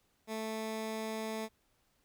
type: tone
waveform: 15% pulse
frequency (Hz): 220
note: A3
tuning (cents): 0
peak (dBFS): -30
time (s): 0.27-1.49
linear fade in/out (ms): 50
effects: pink hiss -74 dBFS RMS until 2.04 s